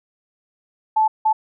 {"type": "tone bursts at uneven times", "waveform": "sine", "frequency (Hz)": 871, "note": "A5", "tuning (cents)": -18, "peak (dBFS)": -13, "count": 2, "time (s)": [[0.96, 1.08], [1.25, 1.33]], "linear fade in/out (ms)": 10, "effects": []}